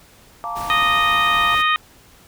sine chord, Bb major seventh, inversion second, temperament just, 699.2 / 874.1 / 932.3 / 1165.4 Hz, F5 / A5 / Bb5 / D6, +2 / -12 / 0 / -14 cents, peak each -30 / -32 / -32 / -27 dBFS, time 0.44-1.55 s, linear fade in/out 0 ms
pink noise, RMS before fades -34 dBFS, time 0.55-1.63 s, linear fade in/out 20 ms
harmonic tone, 620 Hz, D#5, 6 cents flat, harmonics 2 / 3 / 4 / 5 / 6, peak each -17 / -21 / -23 / -25 / -27 dBFS, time 0.7-1.76 s, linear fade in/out 0 ms
effects pink hiss -49 dBFS RMS until 2.27 s

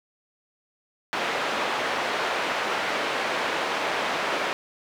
pink band-pass noise, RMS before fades -27 dBFS, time 1.13-4.53 s, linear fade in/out 0 ms, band 500 to 2800 Hz, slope 12 dB/octave, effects none

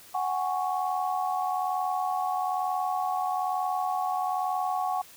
sine chord, F# suspended second, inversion none, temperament equal with one note detuned, 740 / 821.1 / 1108.7 Hz, F#5 / G#5 / C#6, 0 / -20 / 0 cents, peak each -28 / -32 / -32 dBFS, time 0.14-5.02 s, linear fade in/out 10 ms, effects white hiss -51 dBFS RMS until 5.16 s

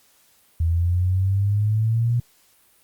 sine exponential sweep, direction up, 81.4 to 121.1 Hz, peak -17 dBFS, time 0.6-2.2 s, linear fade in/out 5 ms, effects white hiss -58 dBFS RMS until 2.83 s + Opus 48 kbps

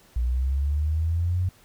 sine linear sweep, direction up, 58.2 to 92.6 Hz, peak -21 dBFS, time 0.16-1.49 s, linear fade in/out 5 ms, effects pink hiss -56 dBFS RMS until 1.64 s

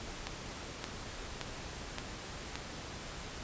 click train, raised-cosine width 0.2 ms, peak -19 dBFS, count 5, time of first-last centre 0.27-2.556 s, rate 1.75 Hz, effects pink hiss -44 dBFS RMS until 3.43 s + resampled to 16000 Hz

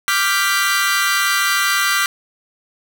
sawtooth chord, G dominant seventh, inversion second, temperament equal, 1174.7 / 1396.9 / 1568 / 1975.5 Hz, D6 / F6 / G6 / B6, 0 / 0 / 0 / 0 cents, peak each -17 dBFS, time 0.08-2.06 s, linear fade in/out 0 ms, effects none

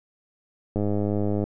click train, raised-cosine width 2 ms, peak -13 dBFS, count 71, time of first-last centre 0.76-1.44 s, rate 103 Hz, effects none

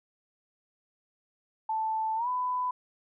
sine tone with pitch glide, 880 to 999.2 Hz, A5 to B5, 0 to +20 cents, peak -27 dBFS, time 1.69-2.71 s, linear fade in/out 5 ms, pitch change +220 cents, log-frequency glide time 2.16-2.28 s, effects none

